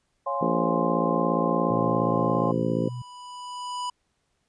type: chord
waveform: sine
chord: Db major seventh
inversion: none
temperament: equal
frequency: 554.4 / 698.5 / 830.6 / 1046.5 Hz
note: Db5 / F5 / Ab5 / C6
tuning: 0 / 0 / 0 / 0 cents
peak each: -30 / -33 / -33 / -28 dBFS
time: 0.26-2.52 s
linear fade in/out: 10 ms
type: harmonic tone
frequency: 57.2 Hz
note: A#1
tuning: 32 cents flat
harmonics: 3 / 4 / 5 / 6 / 7 / 8 / 9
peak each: -29 / -29 / -30 / -32 / -32 / -35 / -30 dBFS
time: 0.41-2.89 s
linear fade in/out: 5 ms
type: tone with pitch glide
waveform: sine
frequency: 120 to 123.37 Hz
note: B2 to B2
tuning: -49 to -1 cents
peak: -31 dBFS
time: 1.7-3.02 s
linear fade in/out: 5 ms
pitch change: +48 cents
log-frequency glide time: 2.18-2.36 s
type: tone with exponential growth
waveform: square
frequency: 987.8 Hz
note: B5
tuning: in tune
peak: -28 dBFS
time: 1.73-3.9 s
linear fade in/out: 5 ms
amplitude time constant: 470 ms
effects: pink hiss -73 dBFS RMS until 4.48 s + resampled to 22050 Hz